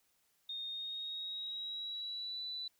sine tone with pitch glide, 3688 to 3976 Hz, A#7 to B7, -19 to +11 cents, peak -39 dBFS, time 0.49-2.68 s, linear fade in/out 5 ms, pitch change +130 cents, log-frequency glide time 0.69-2.42 s, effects white hiss -75 dBFS RMS until 2.79 s

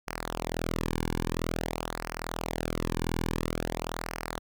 sawtooth tone with flanger, 41.2 Hz, E1, in tune, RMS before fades -33 dBFS, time 0.07-4.39 s, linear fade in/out 10 ms, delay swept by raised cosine 0.27 to 1.57 ms, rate 0.49 Hz, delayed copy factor -0.85, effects none

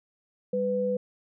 sine tone pair together, 197.7 / 498.9 Hz, G3 / B4, +15 / +17 cents, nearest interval octave + major third, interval 1602 cents, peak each -31 / -25 dBFS, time 0.53-0.97 s, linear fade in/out 5 ms, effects none

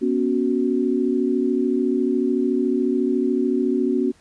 sine chord, B suspended second, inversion none, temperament equal with one note detuned, 243.3 / 277.2 / 370 Hz, B3 / C#4 / F#4, -26 / 0 / 0 cents, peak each -22 dBFS, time 0.01-4.12 s, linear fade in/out 20 ms, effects pink hiss -56 dBFS RMS until 4.2 s + resampled to 22050 Hz

